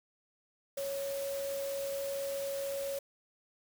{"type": "tone in noise", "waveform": "sine", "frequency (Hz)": 554, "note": "C#5", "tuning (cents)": -1, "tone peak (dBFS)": -34, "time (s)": [0.77, 2.99], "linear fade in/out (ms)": 5, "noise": "white", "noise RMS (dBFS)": -45, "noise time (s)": [0.77, 2.99], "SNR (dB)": 8, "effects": []}